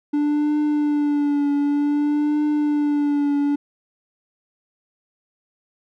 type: tone with vibrato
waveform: triangle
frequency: 292.6 Hz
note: D4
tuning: 6 cents flat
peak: -15 dBFS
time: 0.13-3.56 s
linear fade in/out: 10 ms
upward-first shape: triangle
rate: 0.54 Hz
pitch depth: 40 cents each way
effects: none